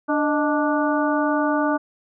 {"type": "harmonic tone with a mistuned harmonic", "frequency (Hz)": 293.7, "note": "D4", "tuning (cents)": 0, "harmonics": [1, 2, 3, 4, 5], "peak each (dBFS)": [-21, -24, -26, -27, -28], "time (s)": [0.08, 1.78], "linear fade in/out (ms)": 20, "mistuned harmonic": 2, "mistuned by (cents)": 81, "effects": []}